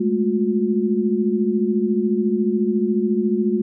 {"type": "tone cluster", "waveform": "sine", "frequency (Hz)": [206.7, 220.8, 358.7], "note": ["G#3", "A3", "F4"], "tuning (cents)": [-8, 6, 46], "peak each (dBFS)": -21, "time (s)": [0, 3.62], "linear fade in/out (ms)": 10, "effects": []}